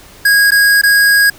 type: tone with dropouts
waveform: square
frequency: 1644 Hz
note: G#6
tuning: 18 cents flat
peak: -7 dBFS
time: 0.25-1.3 s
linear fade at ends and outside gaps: 5 ms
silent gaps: 0.507-0.518 / 0.815-0.834 s
effects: pink hiss -39 dBFS RMS until 1.38 s